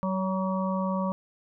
harmonic tone with a mistuned harmonic, 189.6 Hz, F#3, 43 cents sharp, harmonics 1 / 3 / 5 / 6, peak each -27 / -32 / -34 / -35 dBFS, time 0.03-1.12 s, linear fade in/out 0 ms, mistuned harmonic 3, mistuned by -18 cents, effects none

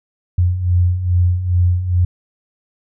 sine beating tone pair, 87.31 / 89.71 Hz, F2 / F2, 0 / +47 cents, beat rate 2.4 Hz, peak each -19 / -13 dBFS, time 0.38-2.05 s, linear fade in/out 5 ms, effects none

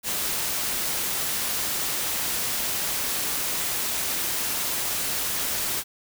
white noise, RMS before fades -27 dBFS, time 0.03-5.84 s, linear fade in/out 50 ms, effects none

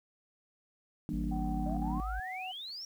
sine chord, E half-diminished seventh, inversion none, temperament just, 164.81 / 197.78 / 237.3 / 296.7 Hz, E3 / G3 / Bb3 / D4, 0 / +16 / +31 / +18 cents, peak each -38 dBFS, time 1.09-2 s, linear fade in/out 0 ms
sine tone, 52.9 Hz, G#1, 33 cents sharp, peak -34 dBFS, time 1.13-2.2 s, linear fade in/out 5 ms
sine tone with pitch glide, 761 to 745.8 Hz, F#5 to F#5, +48 to +14 cents, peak -39 dBFS, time 1.31-2.52 s, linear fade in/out 10 ms, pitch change -34 cents, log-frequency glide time 1.94-2.04 s
sine exponential sweep, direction up, 587.3 to 5680 Hz, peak -40 dBFS, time 1.66-2.85 s, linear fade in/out 2 ms
effects tanh soft clip ceiling -22 dBFS + 10-bit

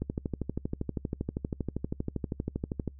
click train, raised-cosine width 3 ms, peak -18 dBFS, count 37, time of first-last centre 0.02-2.877 s, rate 12.6 Hz, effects noise-tail reverb RT60 0.1 s tail -25 dB re dry + added 68 Hz sine -47 dBFS peak until 2.99 s

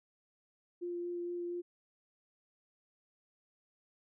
sine tone with vibrato, 349.2 Hz, F4, in tune, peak -36 dBFS, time 0.81-1.62 s, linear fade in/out 20 ms, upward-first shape sine, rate 4.3 Hz, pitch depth 9 cents each way, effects none

